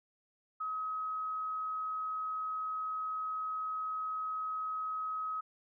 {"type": "tone", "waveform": "sine", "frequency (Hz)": 1272, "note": "D#6", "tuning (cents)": 38, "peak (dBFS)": -34, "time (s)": [0.6, 5.41], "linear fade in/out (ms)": 10, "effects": []}